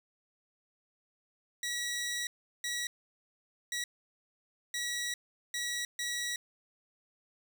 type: tone bursts at uneven times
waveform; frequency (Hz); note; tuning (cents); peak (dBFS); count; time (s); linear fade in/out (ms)
15% pulse; 1926; B6; -44; -27; 6; 1.63-2.27 / 2.64-2.87 / 3.72-3.84 / 4.74-5.14 / 5.54-5.85 / 5.99-6.36; 2
effects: none